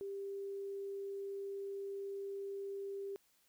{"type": "tone", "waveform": "sine", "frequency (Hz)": 395.8, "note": "G4", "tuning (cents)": 17, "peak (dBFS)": -40, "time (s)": [0.01, 3.16], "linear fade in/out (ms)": 0, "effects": ["white hiss -73 dBFS RMS until 3.48 s"]}